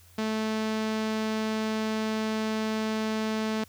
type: tone with low-pass filter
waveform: sawtooth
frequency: 218.4 Hz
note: A3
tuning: 13 cents flat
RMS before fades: -29 dBFS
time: 0.18-3.64 s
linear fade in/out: 5 ms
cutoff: 5500 Hz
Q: 0.95
effects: added 87 Hz sine -55 dBFS peak until 3.68 s + white hiss -58 dBFS RMS until 3.68 s